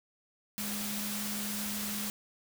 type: tone in noise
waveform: sine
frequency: 207.7 Hz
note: G#3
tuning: in tune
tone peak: -38 dBFS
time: 0.58-2.1 s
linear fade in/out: 0 ms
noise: white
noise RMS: -37 dBFS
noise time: 0.58-2.1 s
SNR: -4 dB
effects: none